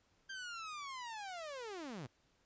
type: linear sweep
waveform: sawtooth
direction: down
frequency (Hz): 1592 to 110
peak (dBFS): -40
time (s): 0.29-2.07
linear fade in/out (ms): 10
effects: pink hiss -74 dBFS RMS until 2.45 s + resampled to 16000 Hz

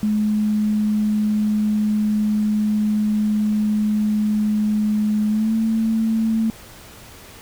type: tone with pitch glide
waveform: sine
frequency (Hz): 212 to 222.9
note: G#3 to A3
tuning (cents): +36 to +23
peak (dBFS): -16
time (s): 0.03-6.5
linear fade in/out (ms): 0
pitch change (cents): +87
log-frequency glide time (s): 5.29-5.54
effects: pink hiss -42 dBFS RMS until 7.41 s

